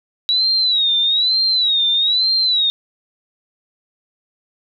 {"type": "tone with vibrato", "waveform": "sine", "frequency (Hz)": 3875, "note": "B7", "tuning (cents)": -34, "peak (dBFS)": -13, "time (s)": [0.29, 2.7], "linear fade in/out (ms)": 0, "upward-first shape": "sine", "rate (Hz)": 1.1, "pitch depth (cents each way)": 130, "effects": []}